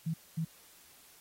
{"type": "tone bursts at uneven times", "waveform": "sine", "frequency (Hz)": 162.2, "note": "E3", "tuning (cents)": -28, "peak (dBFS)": -30, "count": 2, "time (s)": [[0.06, 0.14], [0.37, 0.45]], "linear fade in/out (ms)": 10, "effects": ["white hiss -59 dBFS RMS until 1.2 s", "AAC 48 kbps"]}